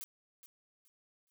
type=noise with echo; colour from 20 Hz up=blue; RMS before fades=-44 dBFS; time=0.01-0.04 s; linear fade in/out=0 ms; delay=420 ms; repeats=3; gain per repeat=-12 dB; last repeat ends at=1.3 s; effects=none